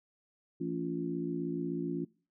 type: harmonic tone with a mistuned harmonic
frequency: 56.3 Hz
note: A1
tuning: 40 cents sharp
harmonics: 3 / 4 / 5 / 6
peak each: -38 / -42 / -36 / -37 dBFS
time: 0.6-2.05 s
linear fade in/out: 10 ms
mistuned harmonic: 6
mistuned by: +54 cents
effects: noise-tail reverb RT60 0.4 s tail -23 dB re dry